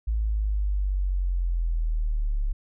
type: linear sweep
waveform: sine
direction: down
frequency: 55 to 34.65 Hz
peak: -22 dBFS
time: 0.07-2.53 s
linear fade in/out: 10 ms
effects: none